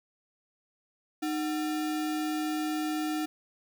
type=tone with sample-and-hold; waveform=sine; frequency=307.9 Hz; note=D#4; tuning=18 cents flat; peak=-28 dBFS; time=1.22-3.26 s; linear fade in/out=10 ms; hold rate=1050 Hz; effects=none